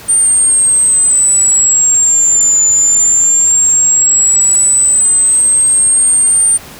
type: exponential two-way sweep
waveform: sine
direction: down then up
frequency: 8870 to 7040 to 8870 Hz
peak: -6 dBFS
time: 0.08-6.58 s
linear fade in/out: 20 ms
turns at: 2.63 s
effects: pink hiss -32 dBFS RMS until 6.79 s + high-pass 60 Hz 12 dB/octave